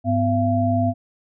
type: tone cluster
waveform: sine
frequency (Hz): 102.5 / 250.5 / 681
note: G#2 / B3 / F5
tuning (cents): -22 / +25 / -44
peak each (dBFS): -21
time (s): 0.04-0.94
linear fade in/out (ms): 50
effects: none